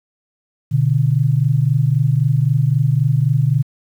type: tone pair together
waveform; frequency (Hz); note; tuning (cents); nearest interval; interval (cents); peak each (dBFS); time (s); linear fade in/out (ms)
sine; 123.1 / 146.91; B2 / D3; -5 / +1; minor third; 306; -15; 0.71-3.63; 20
effects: 8-bit